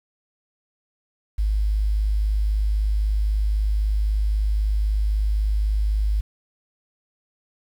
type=tone; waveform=sine; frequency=51.91 Hz; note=G#1; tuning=in tune; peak=-18 dBFS; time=1.38-6.21 s; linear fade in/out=10 ms; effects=8-bit